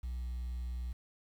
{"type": "tone with pitch glide", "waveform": "sine", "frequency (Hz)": [61.74, 61.21], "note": ["B1", "B1"], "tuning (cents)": [0, -15], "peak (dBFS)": -33, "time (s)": [0.03, 0.93], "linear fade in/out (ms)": 10, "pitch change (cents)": -15, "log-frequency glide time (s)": [0.19, 0.27], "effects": ["tanh soft clip ceiling -35 dBFS", "10-bit"]}